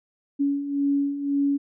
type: beating tone pair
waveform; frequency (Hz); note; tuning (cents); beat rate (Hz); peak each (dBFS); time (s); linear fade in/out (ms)
sine; 280.3 / 282.2; C#4 / C#4; +19 / +31; 1.9; -28 / -22; 0.39-1.58; 20
effects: none